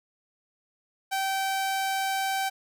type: tone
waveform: sawtooth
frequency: 774 Hz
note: G5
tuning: 22 cents flat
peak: -22 dBFS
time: 1.11-2.5 s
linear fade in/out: 20 ms
effects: none